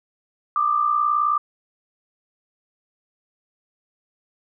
sine tone pair together, 1185.2 / 1244.5 Hz, D6 / D#6, +15 / 0 cents, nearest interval minor second, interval 85 cents, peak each -18 / -24 dBFS, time 0.56-1.38 s, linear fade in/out 2 ms, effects none

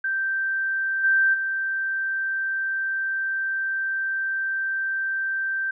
sine tone with level steps, 1565 Hz, G6, 3 cents flat, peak -22 / -16 / -23 dBFS, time 0.04-5.71 s, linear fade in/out 5 ms, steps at 1.03 / 1.33 s, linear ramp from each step 20 ms, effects none

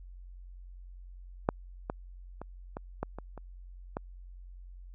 clicks, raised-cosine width 1 ms, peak -10 / -18 / -26 / -23 / -18 / -26 / -30 / -19 dBFS, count 8, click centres 1.489 / 1.899 / 2.416 / 2.769 / 3.03 / 3.186 / 3.377 / 3.969 s, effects added 45 Hz sine -45 dBFS peak until 4.94 s

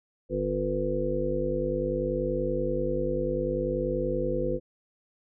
harmonic tone, 50.3 Hz, G1, 45 cents sharp, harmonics 1 / 3 / 5 / 7 / 9 / 10, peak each -34 / -35 / -35 / -32 / -35 / -29 dBFS, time 0.29-4.6 s, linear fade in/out 50 ms, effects none

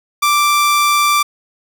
sawtooth tone, 1174.7 Hz, D6, in tune, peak -7 dBFS, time 0.22-1.23 s, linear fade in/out 10 ms, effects none

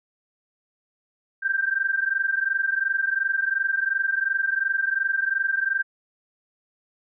sine tone pair together, 1565 / 1587.8 Hz, G6 / G6, -3 / +22 cents, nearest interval unison, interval 25 cents, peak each -24 dBFS, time 1.42-5.83 s, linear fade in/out 20 ms, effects none

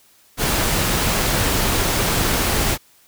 pink noise, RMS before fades -19 dBFS, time 0.37-2.78 s, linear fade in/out 50 ms, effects white hiss -54 dBFS RMS until 3.07 s

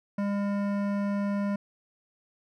sine tone with hard clipping, 201.7 Hz, G3, 50 cents sharp, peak -28 dBFS, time 0.18-1.56 s, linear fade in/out 5 ms, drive 15 dB, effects none

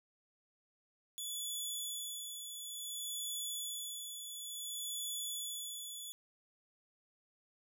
15% pulse tone with tremolo, 3431 Hz, A7, 44 cents flat, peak -31 dBFS, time 1.18-6.12 s, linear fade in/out 0 ms, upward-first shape sine, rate 0.57 Hz, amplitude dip 50%, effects none

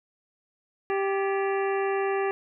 harmonic tone with a mistuned harmonic, 392 Hz, G4, in tune, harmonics 1 / 2 / 3 / 4 / 5 / 6 / 7, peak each -25 / -31 / -35 / -37 / -39 / -41 / -42 dBFS, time 0.9-2.31 s, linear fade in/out 0 ms, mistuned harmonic 4, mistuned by +150 cents, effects none

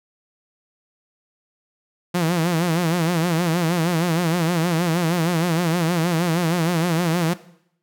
sawtooth tone with vibrato, 169.2 Hz, E3, 45 cents sharp, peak -14 dBFS, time 2.14-7.34 s, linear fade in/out 10 ms, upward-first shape sine, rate 6.4 Hz, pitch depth 110 cents each way, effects noise-tail reverb RT60 0.7 s tail -17 dB re dry

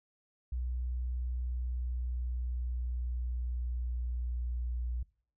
sine tone with pitch glide, 61.74 to 60.3 Hz, B1 to B1, 0 to -41 cents, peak -32 dBFS, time 0.52-5.03 s, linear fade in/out 5 ms, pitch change -41 cents, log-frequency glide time 1.14-4.83 s, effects noise-tail reverb RT60 0.5 s tail -23 dB re dry

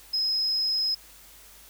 sine tone, 5110 Hz, D#8, 45 cents sharp, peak -23 dBFS, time 0.13-0.95 s, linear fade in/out 10 ms, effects added 50 Hz sine -58 dBFS peak until 1.69 s + white hiss -51 dBFS RMS until 1.69 s

